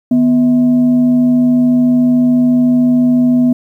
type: tone with frequency modulation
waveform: sine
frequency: 246.9 Hz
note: B3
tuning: in tune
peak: -7 dBFS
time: 0.11-3.53 s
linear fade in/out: 5 ms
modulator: 400 Hz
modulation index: 0.27
effects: 8-bit